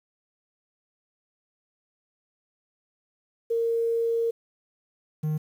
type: tone pair in turn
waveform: sine / triangle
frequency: 461.3 / 153.94 Hz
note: A#4 / D#3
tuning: -18 / -18 cents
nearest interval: octave + perfect fifth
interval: 1900 cents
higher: first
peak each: -22 dBFS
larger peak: neither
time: 3.5-4.31 / 5.23-5.38 s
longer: first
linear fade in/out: 10 ms
effects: 9-bit